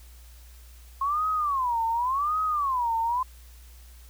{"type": "tone with vibrato", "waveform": "sine", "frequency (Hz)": 1071, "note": "C6", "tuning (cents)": 40, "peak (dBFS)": -23, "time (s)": [1.01, 3.23], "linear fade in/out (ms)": 5, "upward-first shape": "sine", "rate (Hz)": 0.89, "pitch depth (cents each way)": 290, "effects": ["added 60 Hz sine -46 dBFS peak until 4.09 s", "white hiss -56 dBFS RMS until 4.09 s"]}